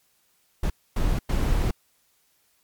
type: noise bursts at uneven times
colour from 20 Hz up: brown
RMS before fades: -22 dBFS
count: 3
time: 0.63-0.7 / 0.96-1.19 / 1.29-1.71 s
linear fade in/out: 5 ms
effects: white hiss -66 dBFS RMS until 2.63 s + MP3 96 kbps